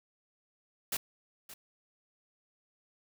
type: noise with echo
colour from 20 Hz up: white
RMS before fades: -33 dBFS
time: 0.92-0.97 s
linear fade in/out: 5 ms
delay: 570 ms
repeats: 1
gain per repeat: -15 dB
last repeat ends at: 1.54 s
effects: none